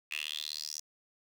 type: tone with high-pass filter sweep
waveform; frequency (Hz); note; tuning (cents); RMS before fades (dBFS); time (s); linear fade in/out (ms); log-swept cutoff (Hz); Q
10% pulse; 76.1; D#2; -38; -39; 0.11-0.8; 5; 2500 to 5900; 6.6
effects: none